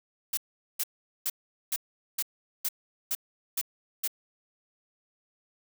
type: noise bursts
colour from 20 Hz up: blue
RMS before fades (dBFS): -29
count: 9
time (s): 0.33-4.077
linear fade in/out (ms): 5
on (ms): 43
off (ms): 420
effects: none